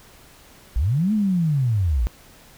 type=linear two-way sweep; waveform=sine; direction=up then down; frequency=49.08 to 220 to 49.08 Hz; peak=-17 dBFS; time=0.76-2.07 s; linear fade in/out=0 ms; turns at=1.13 s; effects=pink hiss -49 dBFS RMS until 2.57 s